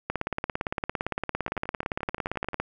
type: two click trains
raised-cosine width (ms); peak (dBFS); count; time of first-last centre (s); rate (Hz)
0.5; -23 / -12; 13 / 45; 1.48-2.533 / 0.1-2.6; 11.4 / 17.6
effects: none